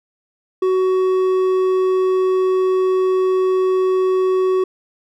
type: tone with hard clipping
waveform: triangle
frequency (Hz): 373.7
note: F#4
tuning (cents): +17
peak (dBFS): -15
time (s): 0.62-4.64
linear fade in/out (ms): 5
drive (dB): 9
effects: none